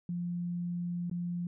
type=tone with dropouts; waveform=sine; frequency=174.61 Hz; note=F3; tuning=in tune; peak=-32 dBFS; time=0.09-1.47 s; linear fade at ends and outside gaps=2 ms; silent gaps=1.098-1.113 s; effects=none